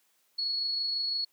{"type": "tone with amplitude modulation", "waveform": "sine", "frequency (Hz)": 4362, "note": "C#8", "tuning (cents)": -29, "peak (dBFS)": -27, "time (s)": [0.38, 1.25], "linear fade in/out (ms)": 10, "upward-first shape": "sine", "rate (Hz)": 25.9, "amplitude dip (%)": 25, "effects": ["white hiss -70 dBFS RMS until 1.32 s", "high-pass 200 Hz 12 dB/octave"]}